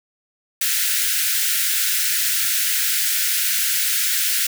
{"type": "high-pass noise", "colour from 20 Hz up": "white", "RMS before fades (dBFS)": -20, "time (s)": [0.61, 4.47], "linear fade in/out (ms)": 5, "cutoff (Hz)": 1400, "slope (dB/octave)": 96, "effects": []}